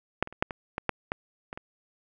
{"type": "clicks", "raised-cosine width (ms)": 0.5, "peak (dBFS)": [-7, -24, -29, -7, -19, -15, -9, -13, -21, -23], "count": 10, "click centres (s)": [0.226, 0.274, 0.326, 0.425, 0.508, 0.781, 0.893, 1.119, 1.529, 1.575], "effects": []}